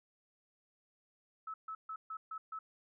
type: tone bursts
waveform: sine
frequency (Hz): 1300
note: E6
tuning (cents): -24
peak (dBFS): -40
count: 6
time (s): 1.47-2.59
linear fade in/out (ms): 5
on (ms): 70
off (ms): 140
effects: none